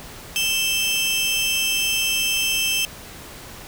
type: tone pair together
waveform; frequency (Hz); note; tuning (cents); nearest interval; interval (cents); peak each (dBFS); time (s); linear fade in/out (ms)
sawtooth; 2637 / 3136; E7 / G7; 0 / 0; minor third; 300; -19 / -19; 0.36-2.85; 0
effects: pink hiss -39 dBFS RMS until 3.67 s